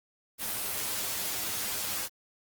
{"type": "noise with comb filter", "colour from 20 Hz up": "white", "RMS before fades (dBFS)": -33, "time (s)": [0.38, 2.09], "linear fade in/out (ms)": 50, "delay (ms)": 9.7, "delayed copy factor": 0.55, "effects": ["Opus 32 kbps"]}